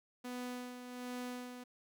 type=tone with tremolo; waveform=sawtooth; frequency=248 Hz; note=B3; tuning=7 cents sharp; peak=-36 dBFS; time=0.24-1.64 s; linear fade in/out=10 ms; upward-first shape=sine; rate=1.3 Hz; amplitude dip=55%; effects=none

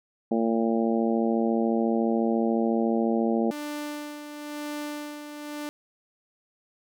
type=harmonic tone; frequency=114.1 Hz; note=A#2; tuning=37 cents flat; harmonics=2 / 3 / 4 / 5 / 6 / 7; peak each=-24 / -28 / -30 / -32 / -34 / -35 dBFS; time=0.31-3.51 s; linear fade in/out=5 ms
type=tone with tremolo; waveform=sawtooth; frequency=295.8 Hz; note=D4; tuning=13 cents sharp; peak=-27 dBFS; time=3.51-5.69 s; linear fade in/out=0 ms; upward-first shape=sine; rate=0.99 Hz; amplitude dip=55%
effects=none

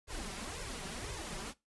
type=noise with flanger; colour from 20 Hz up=pink; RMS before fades=-42 dBFS; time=0.07-1.54 s; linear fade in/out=50 ms; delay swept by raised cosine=1.9 to 5.2 ms; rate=1.9 Hz; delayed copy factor=+0.95; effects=noise-tail reverb RT60 0.2 s tail -19 dB re dry + resampled to 24000 Hz

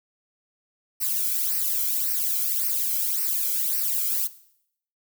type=noise with flanger; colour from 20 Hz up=violet; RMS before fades=-25 dBFS; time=1-4.28 s; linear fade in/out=20 ms; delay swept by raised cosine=0.28 to 1.11 ms; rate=1.8 Hz; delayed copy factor=-0.95; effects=noise-tail reverb RT60 0.7 s tail -17 dB re dry

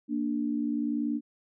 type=tone pair together; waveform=sine; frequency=233.1 / 293.7 Hz; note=A#3 / D4; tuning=0 / 0 cents; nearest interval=major third; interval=400 cents; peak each=-30 / -29 dBFS; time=0.08-1.21 s; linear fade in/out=50 ms; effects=none

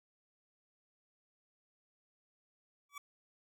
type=tone with exponential growth; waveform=25% pulse; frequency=1144 Hz; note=D6; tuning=46 cents flat; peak=-37 dBFS; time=2.89-2.98 s; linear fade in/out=5 ms; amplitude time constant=18 ms; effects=none

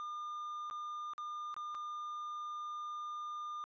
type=tone with dropouts; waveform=triangle; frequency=1207 Hz; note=D6; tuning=47 cents sharp; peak=-38 dBFS; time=0-3.64 s; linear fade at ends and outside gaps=0 ms; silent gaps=0.7-0.71 / 1.135-1.18 / 1.542-1.565 / 1.746-1.75 s; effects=resampled to 16000 Hz

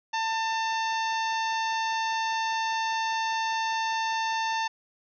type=harmonic tone; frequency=895 Hz; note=A5; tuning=29 cents sharp; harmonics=1 / 2 / 3 / 4 / 5 / 6 / 7; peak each=-27 / -33 / -37 / -39 / -41 / -43 / -44 dBFS; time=0.13-4.68 s; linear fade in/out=10 ms; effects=none

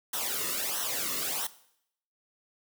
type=noise with flanger; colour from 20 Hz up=white; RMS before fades=-32 dBFS; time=0.13-1.47 s; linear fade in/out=5 ms; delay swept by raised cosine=0.42 to 1.29 ms; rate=1.5 Hz; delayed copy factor=-0.8; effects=noise-tail reverb RT60 0.7 s tail -17 dB re dry

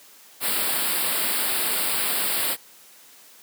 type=band-stop noise; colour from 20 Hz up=white; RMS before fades=-24 dBFS; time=0.4-2.57 s; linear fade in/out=50 ms; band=5000 to 7800 Hz; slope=96 dB/octave; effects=white hiss -50 dBFS RMS until 3.42 s + high-pass 200 Hz 12 dB/octave

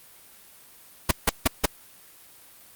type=noise bursts; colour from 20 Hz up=pink; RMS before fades=-18 dBFS; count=4; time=1.09-1.658 s; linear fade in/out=5 ms; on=22 ms; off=160 ms; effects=white hiss -51 dBFS RMS until 2.75 s + Opus 32 kbps

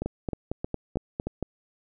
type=two click trains; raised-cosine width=2 ms; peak=-15 / -16 dBFS; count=7 / 5; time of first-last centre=0.06-1.427 / 0.02-1.27 s; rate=4.39 / 3.2 Hz; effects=none

